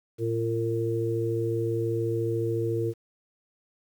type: harmonic tone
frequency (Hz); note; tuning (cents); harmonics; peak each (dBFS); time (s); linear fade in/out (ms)
114.2; A#2; -35; 1 / 3 / 4; -29 / -29 / -29; 0.18-2.94; 50
effects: 9-bit